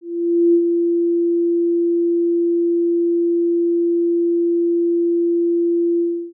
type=tone with ADSR envelope; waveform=sine; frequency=341.7 Hz; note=F4; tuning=38 cents flat; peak=-9 dBFS; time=0.01-6.33 s; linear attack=530 ms; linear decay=73 ms; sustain=-5 dB; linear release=330 ms; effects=none